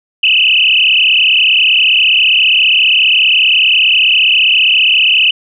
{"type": "tone with frequency modulation", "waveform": "sine", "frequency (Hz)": 2794, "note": "F7", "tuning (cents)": 0, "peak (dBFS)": -6, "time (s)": [0.23, 5.31], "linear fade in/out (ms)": 5, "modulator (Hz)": 34.9, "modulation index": 7.3, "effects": []}